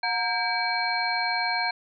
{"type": "tone cluster", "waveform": "sine", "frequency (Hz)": [724, 926, 1603, 2293, 4200], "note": ["F#5", "A#5", "G6", "D7", "C8"], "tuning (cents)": [-38, -12, 38, -42, 6], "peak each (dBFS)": -30, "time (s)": [0.03, 1.71], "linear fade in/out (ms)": 5, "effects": []}